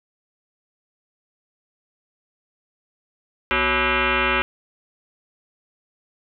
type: tone with frequency modulation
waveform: sine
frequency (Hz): 554.4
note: C#5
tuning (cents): 0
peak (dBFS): -17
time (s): 3.51-4.42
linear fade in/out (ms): 0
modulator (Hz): 309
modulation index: 7.7
effects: none